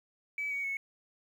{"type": "tone with pitch steps", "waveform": "sine", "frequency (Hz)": [2293, 2247, 2202], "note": ["D7", "C#7", "C#7"], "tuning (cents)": [-42, 23, -12], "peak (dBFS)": -31, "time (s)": [0.38, 0.77], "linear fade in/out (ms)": 2, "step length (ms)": 130, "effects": ["tanh soft clip ceiling -27 dBFS", "10-bit"]}